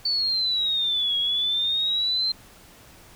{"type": "exponential two-way sweep", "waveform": "sine", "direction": "down then up", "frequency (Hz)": [4518, 3300, 4149], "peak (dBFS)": -21, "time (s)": [0.05, 2.32], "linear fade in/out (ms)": 5, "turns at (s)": 1.17, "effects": ["pink hiss -50 dBFS RMS until 3.15 s"]}